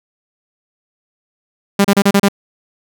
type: tone bursts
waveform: sawtooth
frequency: 199.6 Hz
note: G3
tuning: 32 cents sharp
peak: -4 dBFS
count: 6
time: 1.79-2.285 s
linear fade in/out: 5 ms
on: 55 ms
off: 33 ms
effects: none